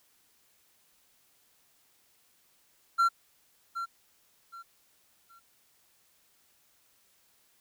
triangle tone with echo, 1366 Hz, F6, 39 cents flat, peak -19 dBFS, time 2.98-3.09 s, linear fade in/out 20 ms, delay 770 ms, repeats 3, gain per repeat -11 dB, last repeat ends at 5.4 s, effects white hiss -67 dBFS RMS until 7.6 s

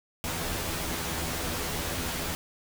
pink noise with comb filter, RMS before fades -32 dBFS, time 0.24-2.35 s, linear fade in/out 0 ms, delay 12 ms, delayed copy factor +0.8, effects none

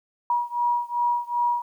sine beating tone pair, 959 / 961.6 Hz, A#5 / B5, +49 / -46 cents, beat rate 2.6 Hz, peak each -24 / -25 dBFS, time 0.3-1.62 s, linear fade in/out 2 ms, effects 10-bit

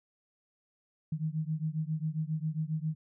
sine beating tone pair, 153.6 / 161 Hz, D#3 / E3, -22 / -41 cents, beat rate 7.4 Hz, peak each -33 / -34 dBFS, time 1.12-2.95 s, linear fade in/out 5 ms, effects none

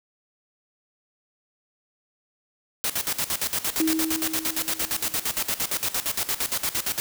white noise with tremolo, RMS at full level -25 dBFS, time 2.84-7 s, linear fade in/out 0 ms, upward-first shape square, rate 8.7 Hz, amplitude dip 80%
sine tone with exponential decay, 319.3 Hz, D#4, 45 cents sharp, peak -19 dBFS, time 3.8-5.46 s, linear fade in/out 2 ms, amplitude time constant 360 ms
effects none

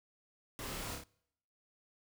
pink noise with echo, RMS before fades -44 dBFS, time 0.59-0.95 s, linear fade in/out 0 ms, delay 29 ms, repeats 3, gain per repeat -3 dB, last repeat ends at 1.037 s, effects noise-tail reverb RT60 0.8 s tail -26 dB re dry

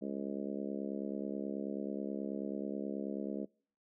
harmonic tone, 69.3 Hz, C#2, in tune, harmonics 3 / 4 / 5 / 6 / 7 / 8 / 9, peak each -40 / -42 / -44 / -46 / -47 / -48 / -49 dBFS, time 0.01-3.46 s, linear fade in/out 20 ms, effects noise-tail reverb RT60 0.5 s tail -26 dB re dry

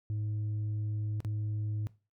sine tone with dropouts, 106.1 Hz, G#2, 38 cents sharp, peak -28 dBFS, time 0.1-1.87 s, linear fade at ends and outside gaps 0 ms, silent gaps 1.204-1.248 s, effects noise-tail reverb RT60 0.3 s tail -22 dB re dry + tanh soft clip ceiling -30 dBFS

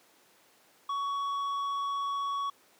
sine tone with tanh clipping, 1121 Hz, C#6, 19 cents sharp, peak -31 dBFS, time 0.89-2.5 s, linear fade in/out 5 ms, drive 7 dB, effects pink hiss -62 dBFS RMS until 2.79 s + high-pass 300 Hz 12 dB/octave

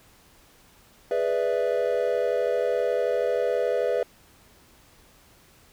triangle chord, E dominant seventh, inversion first, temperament equal, 415.3 / 493.9 / 587.3 / 659.3 Hz, G#4 / B4 / D5 / E5, 0 / 0 / 0 / 0 cents, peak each -27 / -23 / -27 / -27 dBFS, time 1.11-4.03 s, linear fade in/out 2 ms, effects pink hiss -56 dBFS RMS until 5.72 s

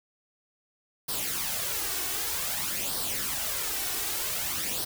white noise with flanger, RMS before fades -31 dBFS, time 1.08-4.85 s, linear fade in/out 10 ms, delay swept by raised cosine 0.21 to 2.71 ms, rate 0.53 Hz, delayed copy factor +0.6, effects none

